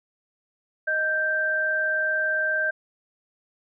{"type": "tone pair together", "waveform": "sine", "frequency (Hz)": [622.3, 1569.4], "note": ["D#5", "G6"], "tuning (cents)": [0, 2], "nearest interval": "octave + major third", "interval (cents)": 1602, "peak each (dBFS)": [-29, -22], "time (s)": [0.87, 2.71], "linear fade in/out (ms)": 10, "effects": []}